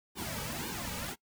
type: noise with flanger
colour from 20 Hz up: pink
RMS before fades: -38 dBFS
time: 0.15-1.16 s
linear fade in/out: 50 ms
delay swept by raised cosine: 1.5 to 2.9 ms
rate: 1.9 Hz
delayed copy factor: -0.95
effects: noise-tail reverb RT60 0.1 s tail -22 dB re dry